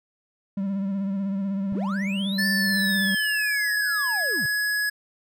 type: tone with vibrato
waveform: triangle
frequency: 196 Hz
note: G3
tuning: in tune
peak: -22 dBFS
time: 0.57-3.15 s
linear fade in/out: 5 ms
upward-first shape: sine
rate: 16 Hz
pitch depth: 42 cents each way
type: linear two-way sweep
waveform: triangle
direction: up then down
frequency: 70.5 to 4764 to 106.8 Hz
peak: -29 dBFS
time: 1.72-4.46 s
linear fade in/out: 0 ms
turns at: 2.48 s
type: tone with pitch glide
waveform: square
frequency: 1759 to 1683.5 Hz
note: A6 to G#6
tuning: -1 to +23 cents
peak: -23 dBFS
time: 2.38-4.9 s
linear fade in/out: 10 ms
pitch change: -76 cents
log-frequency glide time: 2.58-3.69 s
effects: none